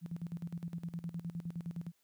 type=tone with tremolo; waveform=sine; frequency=169.4 Hz; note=E3; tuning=48 cents sharp; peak=-36 dBFS; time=0.01-1.92 s; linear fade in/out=50 ms; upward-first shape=square; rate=9.7 Hz; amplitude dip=80%; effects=white hiss -75 dBFS RMS until 2.03 s + high-pass 60 Hz 12 dB/octave